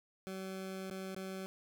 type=tone with dropouts; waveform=20% pulse; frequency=190 Hz; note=F#3; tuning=46 cents sharp; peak=-36 dBFS; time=0.27-1.46 s; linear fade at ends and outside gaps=0 ms; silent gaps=0.901-0.91 / 1.147-1.164 s; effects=none